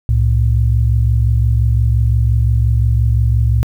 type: tone pair together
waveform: sine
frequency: 66.74 / 112.5 Hz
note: C2 / A2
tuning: +35 / +39 cents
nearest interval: major sixth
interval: 904 cents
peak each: -12 dBFS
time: 0.09-3.63 s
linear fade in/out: 0 ms
effects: tanh soft clip ceiling -2 dBFS + 8-bit